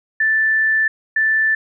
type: tone pair in turn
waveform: sine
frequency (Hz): 1762 / 1762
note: A6 / A6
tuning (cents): +2 / +2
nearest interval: unison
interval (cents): 0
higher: neither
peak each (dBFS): -13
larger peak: neither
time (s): 0.2-0.88 / 1.16-1.55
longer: first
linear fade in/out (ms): 5
effects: none